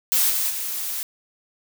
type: noise with level steps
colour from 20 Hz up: blue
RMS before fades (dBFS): -19 / -23 / -28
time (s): 0.12-1.03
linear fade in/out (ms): 0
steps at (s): 0.29 / 0.49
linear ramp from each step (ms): 20
effects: none